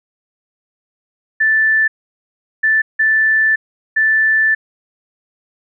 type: tone bursts at uneven times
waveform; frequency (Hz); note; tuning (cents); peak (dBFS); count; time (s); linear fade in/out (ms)
sine; 1760; A6; 0; -10; 4; 1.4-1.88 / 2.63-2.82 / 2.99-3.56 / 3.96-4.55; 10
effects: none